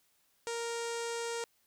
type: tone with low-pass filter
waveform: sawtooth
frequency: 466.2 Hz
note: A#4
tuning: in tune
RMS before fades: -37 dBFS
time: 0.47-1.44 s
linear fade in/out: 0 ms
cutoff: 7800 Hz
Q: 2.4
effects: white hiss -72 dBFS RMS until 1.66 s